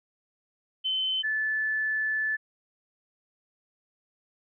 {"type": "tone pair in turn", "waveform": "sine", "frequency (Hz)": [3062, 1741.5], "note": ["G7", "A6"], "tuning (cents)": [-41, -18], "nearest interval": "minor seventh", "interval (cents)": 977, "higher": "first", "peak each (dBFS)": -25, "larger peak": "neither", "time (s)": [[0.84, 1.23], [1.23, 2.37]], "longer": "second", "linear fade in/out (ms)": 20, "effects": []}